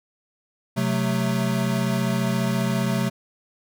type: chord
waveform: square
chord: F# diminished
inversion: second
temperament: equal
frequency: 130.81 / 185 / 220 Hz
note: C3 / F#3 / A3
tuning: 0 / 0 / 0 cents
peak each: -26 dBFS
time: 0.76-3.1 s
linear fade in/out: 20 ms
effects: none